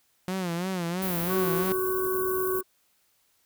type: tone with vibrato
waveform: sawtooth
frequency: 178.9 Hz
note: F3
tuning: 42 cents sharp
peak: -24 dBFS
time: 0.28-1.72 s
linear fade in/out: 0 ms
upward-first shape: sine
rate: 3 Hz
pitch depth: 110 cents each way
type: band-stop noise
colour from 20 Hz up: white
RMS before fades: -33 dBFS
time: 1.02-2.61 s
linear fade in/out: 5 ms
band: 530 to 12000 Hz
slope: 24 dB/octave
type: harmonic tone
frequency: 373.5 Hz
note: F#4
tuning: 16 cents sharp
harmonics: 1 / 3 / 4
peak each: -26 / -34 / -40 dBFS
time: 1.27-2.63 s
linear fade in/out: 50 ms
effects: white hiss -68 dBFS RMS until 3.45 s